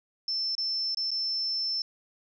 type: tone with dropouts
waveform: sine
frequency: 5320 Hz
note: E8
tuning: 15 cents sharp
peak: -27 dBFS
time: 0.28-1.82 s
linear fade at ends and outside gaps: 2 ms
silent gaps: 0.552-0.58 / 0.947-0.971 / 1.107-1.114 s
effects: none